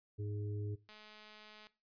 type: harmonic tone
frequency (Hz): 103.83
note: G#2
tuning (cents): 0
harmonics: 1 / 3 / 4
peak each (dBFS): -38 / -51 / -48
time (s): 0.18-0.76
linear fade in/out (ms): 20
type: click train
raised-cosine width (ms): 0.2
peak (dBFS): -39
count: 167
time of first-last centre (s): 0.89-1.669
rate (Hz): 213
effects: noise-tail reverb RT60 0.3 s tail -18 dB re dry + resampled to 11025 Hz